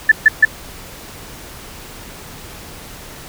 sine tone bursts, 1754 Hz, A6, 6 cents flat, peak -3 dBFS, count 3, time 0.09-0.451 s, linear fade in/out 5 ms, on 27 ms, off 140 ms, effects pink hiss -35 dBFS RMS until 3.28 s

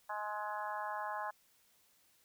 harmonic tone with a mistuned harmonic, 210 Hz, G#3, 19 cents sharp, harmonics 3 / 4 / 5 / 6 / 7 / 8, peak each -46 / -41 / -42 / -49 / -49 / -47 dBFS, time 0.09-1.31 s, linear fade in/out 10 ms, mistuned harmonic 6, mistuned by +17 cents, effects white hiss -70 dBFS RMS until 2.24 s

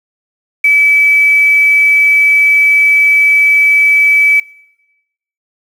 sine tone with quantisation, 2297 Hz, D7, 39 cents flat, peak -5 dBFS, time 0.64-4.4 s, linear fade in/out 5 ms, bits 5, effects noise-tail reverb RT60 1.0 s tail -24 dB re dry

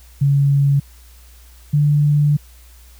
sine tone pair in turn, 140.4 / 147.04 Hz, C#3 / D3, +22 / +2 cents, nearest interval minor second, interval 80 cents, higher second, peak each -11 dBFS, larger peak neither, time 0.21-0.8 / 1.73-2.37 s, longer second, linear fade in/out 10 ms, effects added 60 Hz sine -42 dBFS peak until 2.99 s + white hiss -50 dBFS RMS until 2.99 s

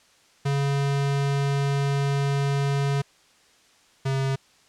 square tone pair in turn, 140 / 134.9 Hz, C#3 / C#3, +18 / -47 cents, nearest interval minor second, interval 65 cents, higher first, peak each -22 / -23 dBFS, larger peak first, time 0.45-3.02 / 4.05-4.36 s, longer first, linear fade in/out 10 ms, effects white hiss -58 dBFS RMS until 4.68 s + low-pass 7000 Hz 12 dB/octave

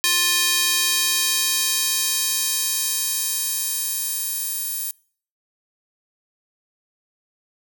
square tone with high-pass filter sweep, 351.6 Hz, F4, 12 cents sharp, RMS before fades -22 dBFS, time 0.04-4.91 s, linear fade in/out 0 ms, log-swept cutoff 2800 to 11000 Hz, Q 0.72, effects noise-tail reverb RT60 0.5 s tail -25 dB re dry

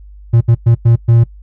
triangle tone bursts at uneven times, 116.54 Hz, A#2, in tune, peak -3 dBFS, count 5, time 0.33-0.41 / 0.48-0.55 / 0.66-0.75 / 0.85-0.96 / 1.08-1.24 s, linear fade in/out 10 ms, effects noise-tail reverb RT60 0.1 s tail -22 dB re dry + added 50 Hz sine -33 dBFS peak until 1.42 s

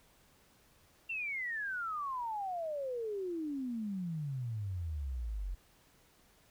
sine exponential sweep, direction down, 2751 to 43.57 Hz, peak -35 dBFS, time 1.09-5.55 s, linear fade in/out 10 ms, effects pink hiss -66 dBFS RMS until 6.5 s

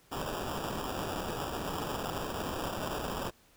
violet noise with sample-and-hold, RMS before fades -36 dBFS, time 0.11-3.31 s, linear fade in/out 20 ms, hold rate 2100 Hz, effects pink hiss -63 dBFS RMS until 3.56 s

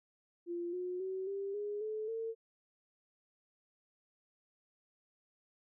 sine tone with pitch steps, 345.9 / 361.6 / 378.1 / 395.3 / 413.3 / 432 / 451.7 Hz, F4 / F#4 / F#4 / G4 / G#4 / A4 / A4, -17 / -40 / +38 / +15 / -8 / -32 / +45 cents, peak -36 dBFS, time 0.46-2.35 s, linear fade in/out 50 ms, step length 270 ms, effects none

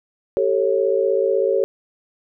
sine tone cluster, 388.4 / 444.5 / 549 Hz, G4 / A4 / C#5, -16 / +18 / -17 cents, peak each -20 dBFS, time 0.37-1.64 s, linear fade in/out 0 ms, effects none

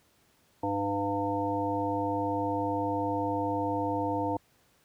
harmonic tone with a mistuned harmonic, 100 Hz, G2, 35 cents sharp, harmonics 1 / 3 / 5 / 7 / 9, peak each -37 / -32 / -34 / -35 / -32 dBFS, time 0.63-4.37 s, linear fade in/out 5 ms, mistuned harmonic 1, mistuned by +26 cents, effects pink hiss -66 dBFS RMS until 4.84 s + high-pass 60 Hz 12 dB/octave

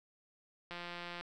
click train, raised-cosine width 0.3 ms, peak -28 dBFS, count 88, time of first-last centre 0.71-1.21 s, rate 174 Hz, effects none

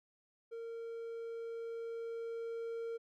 triangle tone with level ramp, 460.1 Hz, A#4, 23 cents flat, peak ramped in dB -40 to -36 dBFS, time 0.51-2.98 s, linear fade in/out 20 ms, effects none

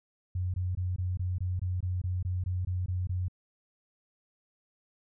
sine tone bursts, 91 Hz, F#2, 28 cents flat, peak -28 dBFS, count 14, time 0.35-3.283 s, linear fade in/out 5 ms, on 190 ms, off 21 ms, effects none

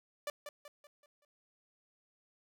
sawtooth tone with echo, 586 Hz, D5, 4 cents flat, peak -32 dBFS, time 0.27-0.3 s, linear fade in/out 2 ms, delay 190 ms, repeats 5, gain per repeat -7 dB, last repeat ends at 1.25 s, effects none

